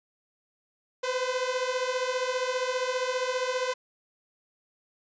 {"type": "beating tone pair", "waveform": "sawtooth", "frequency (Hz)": [501, 516], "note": ["B4", "C5"], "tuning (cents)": [25, -24], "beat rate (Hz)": 15, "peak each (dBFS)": -26, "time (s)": [1.03, 3.74], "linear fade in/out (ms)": 10, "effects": ["resampled to 16000 Hz"]}